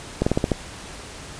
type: slowing click train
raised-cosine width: 2 ms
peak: -5 dBFS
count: 6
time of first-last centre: 0.22-0.517 s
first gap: 45 ms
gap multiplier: 1.14
effects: pink hiss -38 dBFS RMS until 1.39 s + resampled to 22050 Hz